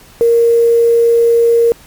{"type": "tone with quantisation", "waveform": "sine", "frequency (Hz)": 466.2, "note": "A#4", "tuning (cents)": 0, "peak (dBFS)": -6, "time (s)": [0.21, 1.72], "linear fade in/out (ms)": 0, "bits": 5, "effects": ["pink hiss -41 dBFS RMS until 1.86 s", "MP3 96 kbps"]}